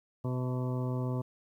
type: harmonic tone with a mistuned harmonic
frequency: 126.4 Hz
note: B2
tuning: 41 cents sharp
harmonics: 1 / 2 / 3 / 4 / 5 / 7 / 8 / 9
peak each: -31 / -37 / -41 / -43 / -45 / -48 / -49 / -50 dBFS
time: 0.24-1.22 s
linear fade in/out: 10 ms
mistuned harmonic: 5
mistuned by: +16 cents
effects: 11-bit